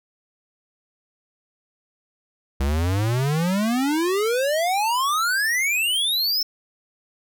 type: exponential sweep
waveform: square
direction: up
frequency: 65.41 to 5390 Hz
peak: -20 dBFS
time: 2.6-6.43 s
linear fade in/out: 5 ms
effects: none